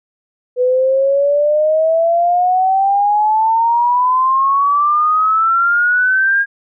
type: exponential sweep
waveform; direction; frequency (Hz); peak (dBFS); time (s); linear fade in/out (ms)
sine; up; 493.9 to 1630; -10; 0.56-6.46; 50
effects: none